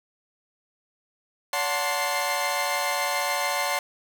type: tone cluster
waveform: sawtooth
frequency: 571 / 731 / 886 / 1052 / 2097 Hz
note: D5 / F#5 / A5 / C6 / C7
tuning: -49 / -21 / +12 / +9 / +3 cents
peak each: -27 dBFS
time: 1.53-3.79 s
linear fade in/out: 2 ms
effects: none